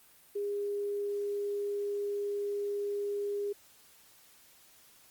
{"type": "tone", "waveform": "sine", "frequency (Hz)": 407.3, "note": "G#4", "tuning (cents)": -34, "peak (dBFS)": -31, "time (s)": [0.35, 3.53], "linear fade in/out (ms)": 10, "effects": ["white hiss -60 dBFS RMS until 5.1 s", "Opus 32 kbps"]}